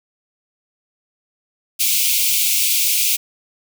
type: high-pass noise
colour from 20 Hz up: white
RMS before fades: -17 dBFS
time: 1.79-3.17 s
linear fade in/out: 20 ms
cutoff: 2200 Hz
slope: 96 dB/octave
effects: none